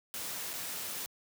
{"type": "noise with dropouts", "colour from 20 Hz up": "white", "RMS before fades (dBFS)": -39, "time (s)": [0.14, 1.06], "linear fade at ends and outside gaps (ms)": 0, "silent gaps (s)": [0.532, 0.537], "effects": ["high-pass 100 Hz 12 dB/octave"]}